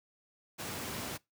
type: noise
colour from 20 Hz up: pink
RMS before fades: -39 dBFS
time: 0.58-1.18 s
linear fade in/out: 20 ms
effects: noise-tail reverb RT60 0.2 s tail -23 dB re dry + high-pass 100 Hz 12 dB/octave